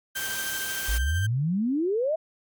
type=tone with tremolo; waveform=35% pulse; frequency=1568 Hz; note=G6; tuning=in tune; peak=-28 dBFS; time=0.15-1.27 s; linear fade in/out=10 ms; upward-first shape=sine; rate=13 Hz; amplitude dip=35%
type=noise; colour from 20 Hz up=white; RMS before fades=-33 dBFS; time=0.15-0.99 s; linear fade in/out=20 ms
type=exponential sweep; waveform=sine; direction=up; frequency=48.86 to 660 Hz; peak=-22 dBFS; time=0.88-2.16 s; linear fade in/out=10 ms
effects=MP3 96 kbps